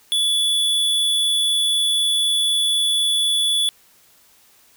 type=tone; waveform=square; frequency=3436 Hz; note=A7; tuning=42 cents flat; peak=-17 dBFS; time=0.12-3.69 s; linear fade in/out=0 ms; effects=white hiss -54 dBFS RMS until 4.76 s